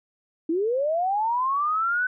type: linear sweep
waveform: sine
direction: up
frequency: 309.5 to 1517 Hz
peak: -21 dBFS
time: 0.49-2.07 s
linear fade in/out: 5 ms
effects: none